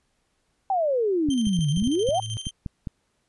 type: exponential two-way sweep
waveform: sine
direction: down then up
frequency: 800 to 138.59 to 800 Hz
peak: -20 dBFS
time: 0.7-2.2 s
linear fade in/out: 2 ms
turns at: 1.7 s
type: clicks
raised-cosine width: 5 ms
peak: -18 dBFS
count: 10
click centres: 1.288 / 1.47 / 1.59 / 1.773 / 1.824 / 1.874 / 2.089 / 2.469 / 2.662 / 2.872 s
type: tone with tremolo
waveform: sawtooth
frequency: 3136 Hz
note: G7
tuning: in tune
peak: -28 dBFS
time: 1.3-2.51 s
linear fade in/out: 5 ms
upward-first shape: square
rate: 13 Hz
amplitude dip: 65%
type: tone with exponential growth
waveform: sine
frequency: 110 Hz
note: A2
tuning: in tune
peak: -26 dBFS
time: 1.58-2.37 s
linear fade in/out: 0 ms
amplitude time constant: 170 ms
effects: pink hiss -71 dBFS RMS until 3.28 s + resampled to 24000 Hz